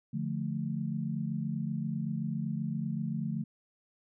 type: chord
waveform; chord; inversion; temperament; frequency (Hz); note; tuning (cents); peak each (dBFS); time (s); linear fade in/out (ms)
sine; D minor; none; equal; 146.83 / 174.61 / 220; D3 / F3 / A3; 0 / 0 / 0; -35 / -36 / -35; 0.13-3.44; 10
effects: none